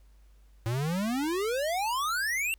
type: exponential sweep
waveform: square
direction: up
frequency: 110 to 2794 Hz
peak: -28 dBFS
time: 0.66-2.54 s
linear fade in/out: 0 ms
effects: added 50 Hz sine -54 dBFS peak until 2.58 s + pink hiss -70 dBFS RMS until 2.58 s